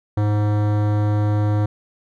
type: tone with hard clipping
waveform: sine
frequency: 104.6 Hz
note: G#2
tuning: 13 cents sharp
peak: -18 dBFS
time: 0.17-1.66 s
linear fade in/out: 5 ms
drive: 18 dB
effects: none